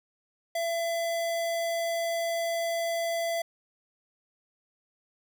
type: tone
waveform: square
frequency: 672 Hz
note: E5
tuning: 33 cents sharp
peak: -28 dBFS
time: 0.55-3.42 s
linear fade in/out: 5 ms
effects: none